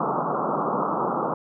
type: band-pass noise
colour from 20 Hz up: white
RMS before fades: -25 dBFS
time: 0-1.34 s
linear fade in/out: 5 ms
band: 140 to 1300 Hz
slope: 96 dB/octave
effects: none